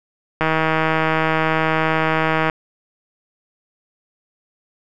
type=click train; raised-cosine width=0.5 ms; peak=-3 dBFS; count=333; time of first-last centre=0.41-2.498 s; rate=159 Hz; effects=none